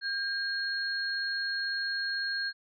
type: tone pair together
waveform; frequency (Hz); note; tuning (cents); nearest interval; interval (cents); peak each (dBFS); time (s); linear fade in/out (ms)
sine; 1604 / 4282; G6 / C8; +39 / +39; octave + perfect fourth; 1700; -31 / -34; 0.01-2.53; 50
effects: none